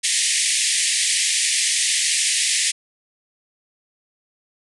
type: band-pass noise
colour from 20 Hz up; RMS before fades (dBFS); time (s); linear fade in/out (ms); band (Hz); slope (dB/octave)
white; -20; 0.03-2.72; 20; 1800 to 10000; 96
effects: none